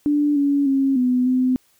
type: tone with pitch steps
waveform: sine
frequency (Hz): 293.1 / 283.1 / 271.3 / 250.5 / 255.2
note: D4 / C#4 / C#4 / B3 / C4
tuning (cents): -3 / +37 / -37 / +25 / -43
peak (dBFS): -15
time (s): 0.06-1.56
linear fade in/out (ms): 0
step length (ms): 300
effects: white hiss -60 dBFS RMS until 1.79 s